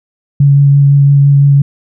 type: tone with vibrato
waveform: sine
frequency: 140.9 Hz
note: C#3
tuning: 29 cents sharp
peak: -3 dBFS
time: 0.4-1.62 s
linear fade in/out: 5 ms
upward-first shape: sine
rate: 5.9 Hz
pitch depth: 11 cents each way
effects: none